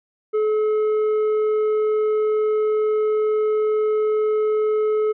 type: tone with tanh clipping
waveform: sine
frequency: 428.9 Hz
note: A4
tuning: 44 cents flat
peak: -18 dBFS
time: 0.33-5.13 s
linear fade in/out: 20 ms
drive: 6 dB
effects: none